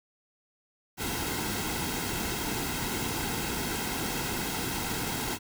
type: noise with comb filter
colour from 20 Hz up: pink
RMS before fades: -32 dBFS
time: 0.97-5.39 s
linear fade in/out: 50 ms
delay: 1.7 ms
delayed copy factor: -0.6
effects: none